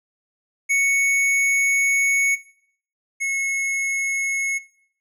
square tone pair in turn, 2217 / 2184 Hz, C#7 / C#7, 0 / -26 cents, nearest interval unison, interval 26 cents, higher first, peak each -17 / -22 dBFS, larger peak first, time 0.69-2.36 / 3.2-4.59 s, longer first, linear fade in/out 20 ms, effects noise-tail reverb RT60 0.6 s tail -18 dB re dry + low-pass 12000 Hz 12 dB/octave

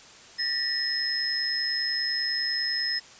sine tone cluster, 1795 / 1925 / 5150 Hz, A6 / B6 / E8, +34 / -45 / -41 cents, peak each -34 / -34 / -26 dBFS, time 0.38-3 s, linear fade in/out 20 ms, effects white hiss -49 dBFS RMS until 3.19 s + resampled to 16000 Hz

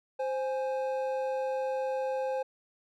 triangle tone pair together, 523.2 / 830.6 Hz, C5 / G#5, 0 / 0 cents, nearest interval minor sixth, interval 800 cents, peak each -28 / -34 dBFS, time 0.19-2.43 s, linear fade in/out 10 ms, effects none

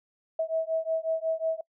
sine beating tone pair, 644 / 649.5 Hz, E5 / E5, -41 / -26 cents, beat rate 5.5 Hz, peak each -29 dBFS, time 0.39-1.61 s, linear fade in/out 5 ms, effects noise-tail reverb RT60 0.1 s tail -24 dB re dry

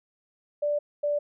sine tone pair in turn, 587.3 / 585.2 Hz, D5 / D5, 0 / -6 cents, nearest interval unison, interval 6 cents, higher first, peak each -23 dBFS, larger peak neither, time 0.62-0.79 / 1.03-1.19 s, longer first, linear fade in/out 10 ms, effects none

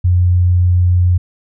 sine tone, 89.3 Hz, F2, 39 cents sharp, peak -8 dBFS, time 0.04-1.18 s, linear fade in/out 10 ms, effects none

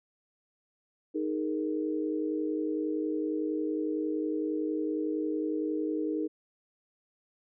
sine chord, D# suspended fourth, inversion none, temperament equal, 311.1 / 415.3 / 466.2 Hz, D#4 / G#4 / A#4, 0 / 0 / 0 cents, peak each -30 / -35 / -36 dBFS, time 1.14-6.28 s, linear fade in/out 20 ms, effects none

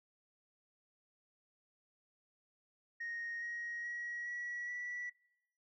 sine tone with pitch steps, 1864.7 / 1886.4 / 1908.3 / 1930.5 / 1952.9 Hz, A#6 / A#6 / A#6 / B6 / B6, 0 / +20 / +40 / -40 / -20 cents, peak -38 dBFS, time 3-5.1 s, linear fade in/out 10 ms, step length 420 ms, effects noise-tail reverb RT60 0.7 s tail -21 dB re dry + tanh soft clip ceiling -36 dBFS

